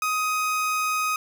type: tone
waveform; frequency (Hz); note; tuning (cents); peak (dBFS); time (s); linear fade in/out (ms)
30% pulse; 1255; D#6; +15; -20; 0.02-1.16; 2
effects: none